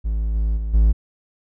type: tone with level steps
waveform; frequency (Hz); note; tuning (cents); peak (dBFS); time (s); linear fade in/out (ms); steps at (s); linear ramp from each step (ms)
triangle; 54; A1; -32; -17 / -15 / -20 / -9; 0.04-0.93; 20; 0.34 / 0.56 / 0.73; 20
effects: none